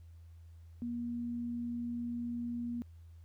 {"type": "tone", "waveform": "sine", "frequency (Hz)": 238.2, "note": "A#3", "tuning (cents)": 38, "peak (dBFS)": -35, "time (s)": [0.82, 2.82], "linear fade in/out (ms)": 0, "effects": ["added 83 Hz sine -51 dBFS peak until 3.24 s", "pink hiss -75 dBFS RMS until 3.24 s"]}